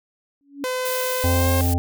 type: tone with exponential growth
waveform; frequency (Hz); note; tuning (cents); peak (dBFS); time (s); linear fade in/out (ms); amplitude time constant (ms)
sine; 281.7; C#4; +28; -24; 0.41-0.64; 0; 48
type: tone with pitch glide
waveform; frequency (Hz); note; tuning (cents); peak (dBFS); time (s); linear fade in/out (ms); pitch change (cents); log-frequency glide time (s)
sawtooth; 509 to 531.5; C5 to C5; -48 to +27; -19; 0.64-1.61; 0; +75; 1.23-1.49
type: noise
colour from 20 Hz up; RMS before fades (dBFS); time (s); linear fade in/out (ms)
blue; -29; 0.85-1.74; 5
type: harmonic tone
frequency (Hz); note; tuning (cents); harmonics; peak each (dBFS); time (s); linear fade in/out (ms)
87.31; F2; 0; 1 / 3 / 5 / 7 / 9; -18 / -25 / -34 / -35 / -30; 1.24-1.78; 0
effects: none